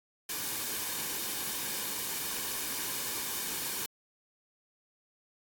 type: noise with comb filter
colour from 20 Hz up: white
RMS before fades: -35 dBFS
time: 0.29-3.86 s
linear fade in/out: 5 ms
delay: 1.5 ms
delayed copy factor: -0.5
effects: AAC 64 kbps